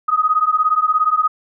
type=beating tone pair; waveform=sine; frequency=1244.5 / 1261.5 Hz; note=D#6 / D#6; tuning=0 / +23 cents; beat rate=17 Hz; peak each=-16 dBFS; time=0.08-1.28 s; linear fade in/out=10 ms; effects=none